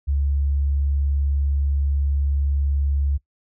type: tone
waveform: sine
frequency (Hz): 70.3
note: C#2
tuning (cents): +25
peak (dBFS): -18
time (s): 0.07-3.18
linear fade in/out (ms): 20
effects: noise-tail reverb RT60 0.1 s tail -20 dB re dry